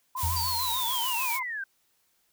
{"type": "tone with vibrato", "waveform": "sine", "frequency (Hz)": 980, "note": "B5", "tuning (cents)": -14, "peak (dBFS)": -31, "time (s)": [0.15, 1.43], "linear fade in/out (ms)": 5, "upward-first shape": "triangle", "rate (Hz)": 6.7, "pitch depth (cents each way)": 150}
{"type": "noise", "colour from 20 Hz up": "blue", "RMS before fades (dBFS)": -32, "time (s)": [0.16, 1.4], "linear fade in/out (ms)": 50}
{"type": "tone with exponential decay", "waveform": "sine", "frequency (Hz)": 85.4, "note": "F2", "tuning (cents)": -38, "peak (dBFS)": -25, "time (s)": [0.23, 1.02], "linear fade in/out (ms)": 5, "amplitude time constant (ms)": 170}
{"type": "linear sweep", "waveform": "sine", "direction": "down", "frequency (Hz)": [4722, 1521], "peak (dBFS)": -31, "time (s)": [0.36, 1.64], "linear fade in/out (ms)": 5}
{"effects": ["white hiss -70 dBFS RMS until 2.32 s"]}